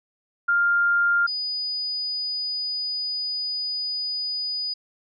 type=tone pair in turn; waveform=sine; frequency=1400 / 4950 Hz; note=F6 / D#8; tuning=+4 / -10 cents; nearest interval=octave + minor seventh; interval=2186 cents; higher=second; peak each=-17 / -25 dBFS; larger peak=first; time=0.48-1.27 / 1.27-4.74 s; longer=second; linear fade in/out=10 ms; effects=none